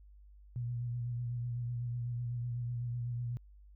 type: tone with vibrato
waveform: sine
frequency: 120.4 Hz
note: B2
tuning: 44 cents flat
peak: -34 dBFS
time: 0.56-3.37 s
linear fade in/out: 0 ms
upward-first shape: sine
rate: 8 Hz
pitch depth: 32 cents each way
effects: added 50 Hz sine -54 dBFS peak until 3.75 s